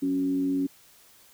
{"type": "tone with frequency modulation", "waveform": "sine", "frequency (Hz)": 277.2, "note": "C#4", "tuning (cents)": 0, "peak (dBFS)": -23, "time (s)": [0.02, 0.67], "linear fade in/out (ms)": 10, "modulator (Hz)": 94.4, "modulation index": 0.4, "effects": ["white hiss -56 dBFS RMS until 1.33 s"]}